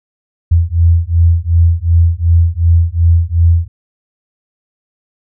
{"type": "beating tone pair", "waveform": "sine", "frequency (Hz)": [83, 85.7], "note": ["E2", "F2"], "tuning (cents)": [12, -32], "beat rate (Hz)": 2.7, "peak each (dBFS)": -10, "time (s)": [0.51, 3.68], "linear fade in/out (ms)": 10, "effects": []}